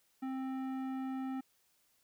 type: tone with tanh clipping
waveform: triangle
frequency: 263.4 Hz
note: C4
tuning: 12 cents sharp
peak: -38 dBFS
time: 0.22-1.41 s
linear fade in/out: 10 ms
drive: 18 dB
effects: white hiss -73 dBFS RMS until 2.03 s